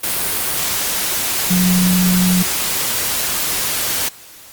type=tone in noise; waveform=sine; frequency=181.5 Hz; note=F#3; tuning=33 cents flat; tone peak=-12 dBFS; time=1.5-2.43 s; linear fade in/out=10 ms; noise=white; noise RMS=-19 dBFS; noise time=0.03-4.09 s; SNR=+4 dB; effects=white hiss -40 dBFS RMS until 4.52 s + Opus 32 kbps